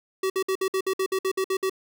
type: tone bursts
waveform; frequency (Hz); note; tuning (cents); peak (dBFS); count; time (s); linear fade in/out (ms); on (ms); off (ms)
square; 380.8; F#4; +50; -23; 12; 0.23-1.697; 5; 70; 57
effects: none

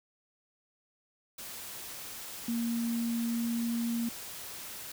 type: tone in noise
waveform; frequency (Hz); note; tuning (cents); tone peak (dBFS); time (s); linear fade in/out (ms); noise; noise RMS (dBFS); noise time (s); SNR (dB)
sine; 233.1; A#3; 0; -29; 2.48-4.09; 5; white; -43; 1.38-4.92; +11
effects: none

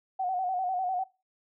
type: tone with vibrato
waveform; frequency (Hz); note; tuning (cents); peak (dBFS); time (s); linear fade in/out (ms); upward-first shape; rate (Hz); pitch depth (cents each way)
sine; 740; F#5; 0; -27; 0.19-1.04; 10; square; 10; 49
effects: noise-tail reverb RT60 0.3 s tail -22 dB re dry

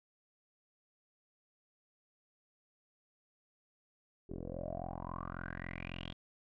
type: tone with low-pass filter sweep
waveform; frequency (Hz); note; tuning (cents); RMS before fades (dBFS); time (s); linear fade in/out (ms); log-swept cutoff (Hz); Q
10% pulse; 43.65; F1; 0; -43; 4.29-6.13; 10; 390 to 3400; 8.8
effects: none

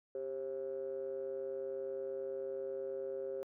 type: ring-modulated tone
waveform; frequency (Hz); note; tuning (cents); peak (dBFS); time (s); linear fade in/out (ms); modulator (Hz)
triangle; 69.9; C#2; +15; -32; 0.15-3.43; 0; 465
effects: tanh soft clip ceiling -30 dBFS

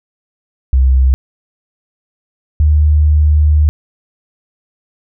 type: tone pair in turn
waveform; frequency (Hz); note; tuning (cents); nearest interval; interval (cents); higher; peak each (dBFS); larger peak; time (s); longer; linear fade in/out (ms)
sine; 65.2 / 75.49; C2 / D2; -5 / +48; minor third; 253; second; -6; neither; 0.73-1.14 / 2.6-3.69; second; 0
effects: none

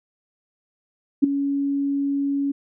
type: tone with ADSR envelope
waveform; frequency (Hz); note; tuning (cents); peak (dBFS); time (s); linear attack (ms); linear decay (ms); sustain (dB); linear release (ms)
sine; 280; C#4; +18; -8; 1.22-2.52; 19; 9; -12; 10
effects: none

